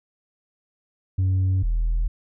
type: tone pair in turn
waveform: sine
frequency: 94 / 40.94 Hz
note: F#2 / E1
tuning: +28 / -11 cents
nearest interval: octave + major second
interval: 1439 cents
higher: first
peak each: -15 / -17 dBFS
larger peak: first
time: 1.18-1.63 / 1.63-2.08 s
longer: neither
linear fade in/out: 10 ms
effects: tanh soft clip ceiling -17 dBFS